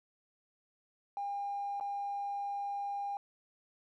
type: tone with dropouts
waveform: triangle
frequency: 805 Hz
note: G5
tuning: 46 cents sharp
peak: -31 dBFS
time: 1.17-3.17 s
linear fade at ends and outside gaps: 1 ms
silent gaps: 1.799-1.809 s
effects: tanh soft clip ceiling -32 dBFS